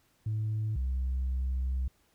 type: tone pair in turn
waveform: sine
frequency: 108.3 / 64.55 Hz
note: A2 / C2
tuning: -27 / -23 cents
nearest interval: major sixth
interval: 896 cents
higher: first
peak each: -27 / -26 dBFS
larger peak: second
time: 0.26-0.76 / 0.76-1.88 s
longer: second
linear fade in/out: 5 ms
effects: tanh soft clip ceiling -26 dBFS + pink hiss -69 dBFS RMS until 2.14 s

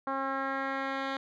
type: tone with low-pass filter sweep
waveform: 10% pulse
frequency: 270 Hz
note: C#4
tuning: 45 cents flat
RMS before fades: -33 dBFS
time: 0.07-1.17 s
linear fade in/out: 2 ms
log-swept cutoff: 1200 to 3100 Hz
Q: 1.9
effects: none

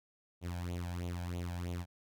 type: tone with flanger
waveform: sawtooth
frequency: 87.8 Hz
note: F2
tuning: 10 cents sharp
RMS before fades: -39 dBFS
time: 0.41-1.86 s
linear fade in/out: 50 ms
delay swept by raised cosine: 0.29 to 1.29 ms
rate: 3.1 Hz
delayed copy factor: +0.75
effects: none

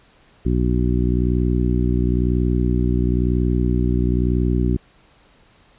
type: harmonic tone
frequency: 61 Hz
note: B1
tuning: 21 cents flat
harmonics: 1 / 2 / 3 / 4 / 5 / 6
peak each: -19 / -22 / -24 / -25 / -26 / -27 dBFS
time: 0.45-4.77 s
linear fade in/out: 10 ms
effects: pink hiss -54 dBFS RMS until 5.78 s + resampled to 8000 Hz

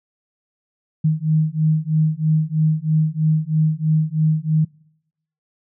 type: beating tone pair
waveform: sine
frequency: 154.8 / 157.9 Hz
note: D#3 / D#3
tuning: -9 / +26 cents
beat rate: 3.1 Hz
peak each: -18 dBFS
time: 1.04-4.65 s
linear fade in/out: 10 ms
effects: noise-tail reverb RT60 0.8 s tail -26 dB re dry

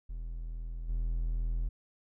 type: tone with level steps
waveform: triangle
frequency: 41.2 Hz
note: E1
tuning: in tune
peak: -34 / -27 dBFS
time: 0.09-1.69 s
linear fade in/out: 10 ms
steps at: 0.88 s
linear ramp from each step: 20 ms
effects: none

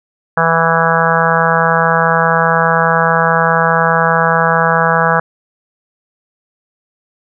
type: harmonic tone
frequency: 164.81 Hz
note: E3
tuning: in tune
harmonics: 1 / 3 / 4 / 5 / 6 / 7 / 8 / 9 / 10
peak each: -18 / -18 / -18 / -18 / -18 / -18 / -18 / -18 / -18 dBFS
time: 0.37-5.2 s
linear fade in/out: 5 ms
effects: none

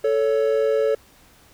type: tone pair together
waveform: triangle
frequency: 440 / 559.7 Hz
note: A4 / C#5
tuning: 0 / +17 cents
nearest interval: major third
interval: 417 cents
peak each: -17 / -19 dBFS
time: 0.04-0.95 s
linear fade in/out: 5 ms
effects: pink hiss -53 dBFS RMS until 1.53 s

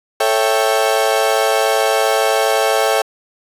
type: chord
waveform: 35% pulse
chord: A dominant seventh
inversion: none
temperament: equal with one note detuned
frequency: 440 / 551.8 / 659.3 / 784 Hz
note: A4 / C#5 / E5 / G5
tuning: 0 / -8 / 0 / 0 cents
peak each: -17 dBFS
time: 0.2-3.02 s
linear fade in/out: 5 ms
effects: resampled to 32000 Hz

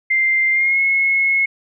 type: tone with pitch glide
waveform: sine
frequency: 2093 to 2176 Hz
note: C7 to C#7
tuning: 0 to -33 cents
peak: -13 dBFS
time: 0.1-1.46 s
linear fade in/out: 10 ms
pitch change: +67 cents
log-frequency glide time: 0.51-0.8 s
effects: none

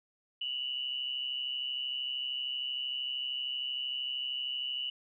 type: tone pair together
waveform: sine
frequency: 2827 / 2960 Hz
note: F7 / F#7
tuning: +20 / 0 cents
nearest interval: minor second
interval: 80 cents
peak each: -39 / -34 dBFS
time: 0.41-4.9 s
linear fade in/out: 5 ms
effects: none

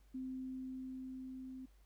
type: tone with level ramp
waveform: sine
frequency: 259.6 Hz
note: C4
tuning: 13 cents flat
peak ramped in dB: -40 to -46 dBFS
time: 0.14-1.66 s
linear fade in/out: 10 ms
effects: added 50 Hz sine -62 dBFS peak until 1.85 s + pink hiss -75 dBFS RMS until 1.85 s

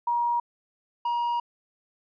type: tone pair in turn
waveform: sine / triangle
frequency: 951 / 951 Hz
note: A#5 / A#5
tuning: +34 / +34 cents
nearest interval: unison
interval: 0 cents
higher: neither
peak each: -22 dBFS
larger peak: neither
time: 0.07-0.4 / 1.05-1.4 s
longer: second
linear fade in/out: 5 ms
effects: resampled to 11025 Hz

